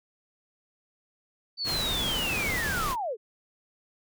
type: linear sweep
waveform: sine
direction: down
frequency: 4573 to 392 Hz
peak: -28 dBFS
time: 1.57-3.17 s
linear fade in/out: 50 ms
type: noise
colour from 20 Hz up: pink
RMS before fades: -32 dBFS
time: 1.64-2.96 s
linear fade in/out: 50 ms
effects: none